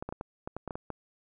clicks, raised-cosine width 1 ms, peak -22 dBFS, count 10, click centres 0.025 / 0.09 / 0.125 / 0.211 / 0.475 / 0.566 / 0.677 / 0.708 / 0.755 / 0.903 s, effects none

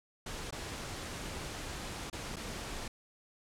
pink noise with dropouts, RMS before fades -41 dBFS, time 0.26-2.88 s, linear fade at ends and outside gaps 5 ms, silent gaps 0.508-0.524 / 2.1-2.128 / 2.36-2.366 s, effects low-pass 9000 Hz 12 dB/octave

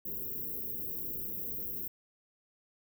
white band-stop noise, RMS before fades -38 dBFS, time 0.05-1.88 s, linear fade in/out 5 ms, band 490 to 13000 Hz, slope 96 dB/octave, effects none

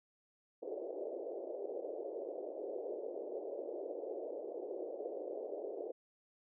pink band-pass noise, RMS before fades -43 dBFS, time 0.62-5.92 s, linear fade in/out 10 ms, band 360 to 620 Hz, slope 48 dB/octave, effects none

